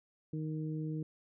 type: harmonic tone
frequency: 155.56 Hz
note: D#3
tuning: in tune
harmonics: 1 / 2 / 3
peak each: -36 / -40 / -48 dBFS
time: 0.33-1.03 s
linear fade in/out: 5 ms
effects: none